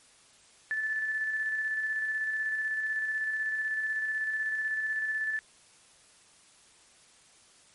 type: tone with tremolo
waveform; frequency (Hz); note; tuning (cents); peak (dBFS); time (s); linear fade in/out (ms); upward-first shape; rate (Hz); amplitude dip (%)
sine; 1749; A6; -11; -27; 0.71-5.39; 0; square; 16; 30
effects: white hiss -59 dBFS RMS until 7.74 s + MP3 48 kbps